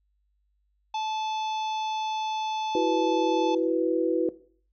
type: harmonic tone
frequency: 870 Hz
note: A5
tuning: 20 cents flat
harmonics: 1 / 3 / 4 / 5 / 6 / 7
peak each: -27 / -41 / -39 / -48 / -53 / -50 dBFS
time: 0.94-3.55 s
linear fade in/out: 5 ms
type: chord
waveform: sine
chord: E suspended second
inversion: none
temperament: equal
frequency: 329.6 / 370 / 493.9 Hz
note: E4 / F#4 / B4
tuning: 0 / 0 / 0 cents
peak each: -26 dBFS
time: 2.75-4.29 s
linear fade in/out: 2 ms
effects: noise-tail reverb RT60 0.5 s tail -18 dB re dry + added 50 Hz sine -68 dBFS peak until 4.72 s